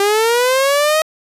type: linear sweep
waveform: sawtooth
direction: up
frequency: 395.5 to 635 Hz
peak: -8 dBFS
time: 0-1.02 s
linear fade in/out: 2 ms
effects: resampled to 32000 Hz